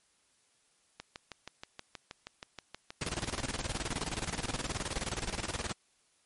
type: click train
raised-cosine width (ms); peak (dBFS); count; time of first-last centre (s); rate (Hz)
0.2; -24; 22; 1-4.333; 6.3
type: noise with tremolo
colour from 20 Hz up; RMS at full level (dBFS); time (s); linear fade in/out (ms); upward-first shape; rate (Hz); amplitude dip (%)
pink; -34; 3.01-5.73; 5; square; 19; 75
effects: white hiss -70 dBFS RMS until 6.25 s + MP3 48 kbps